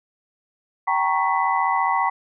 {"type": "tone cluster", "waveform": "sine", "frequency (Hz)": [772, 866, 941, 1106, 1996], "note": ["G5", "A5", "A#5", "C#6", "B6"], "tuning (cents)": [-27, -28, 16, -4, 18], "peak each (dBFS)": [-24, -29, -22, -23, -28], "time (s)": [0.87, 2.1], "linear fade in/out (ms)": 10, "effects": []}